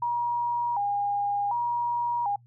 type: tone with vibrato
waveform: sine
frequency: 880 Hz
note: A5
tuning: in tune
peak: -24 dBFS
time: 0.02-2.36 s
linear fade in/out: 5 ms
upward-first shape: square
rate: 0.67 Hz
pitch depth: 140 cents each way
effects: noise-tail reverb RT60 0.1 s tail -26 dB re dry + added 120 Hz sine -53 dBFS peak until 2.46 s